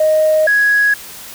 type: tone pair in turn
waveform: sine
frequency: 622.3 / 1666.1 Hz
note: D#5 / G#6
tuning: 0 / +5 cents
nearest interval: octave + perfect fourth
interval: 1705 cents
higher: second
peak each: -8 dBFS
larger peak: neither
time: 0-0.47 / 0.47-0.94 s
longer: neither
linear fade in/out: 5 ms
effects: tanh soft clip ceiling -5 dBFS + white hiss -33 dBFS RMS until 1.34 s